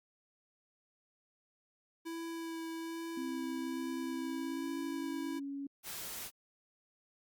square tone with vibrato, 329.6 Hz, E4, in tune, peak -40 dBFS, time 2.05-5.4 s, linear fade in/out 20 ms, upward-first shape sine, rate 1.2 Hz, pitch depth 11 cents each way
sine tone with pitch glide, 261.6 to 278.8 Hz, C4 to C#4, 0 to +10 cents, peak -38 dBFS, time 3.17-5.67 s, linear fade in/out 5 ms, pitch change +110 cents, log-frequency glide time 4.15-4.76 s
white noise, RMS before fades -43 dBFS, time 5.83-6.31 s, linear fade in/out 50 ms
effects Opus 48 kbps

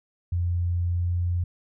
sine tone with pitch glide, 87.31 to 87.82 Hz, F2 to F2, 0 to +10 cents, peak -22 dBFS, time 0.32-1.44 s, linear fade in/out 5 ms, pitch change +10 cents, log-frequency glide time 0.9-1.11 s, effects none

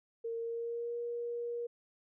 sine tone with pitch glide, 459.6 to 474.4 Hz, A#4 to A#4, -25 to +30 cents, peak -35 dBFS, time 0.24-1.67 s, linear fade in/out 10 ms, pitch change +55 cents, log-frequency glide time 0.36-0.97 s, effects none

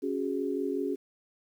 sine chord, C# suspended fourth, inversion none, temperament equal, 277.2 / 370 / 415.3 Hz, C#4 / F#4 / G#4, 0 / 0 / 0 cents, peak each -32 / -33 / -33 dBFS, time 0.02-0.96 s, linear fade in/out 20 ms, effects 10-bit

